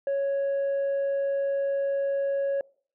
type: tone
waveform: sine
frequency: 554.4 Hz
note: C#5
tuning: in tune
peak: -21 dBFS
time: 0.07-2.61 s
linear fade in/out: 2 ms
effects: noise-tail reverb RT60 0.5 s tail -25 dB re dry + tanh soft clip ceiling -23 dBFS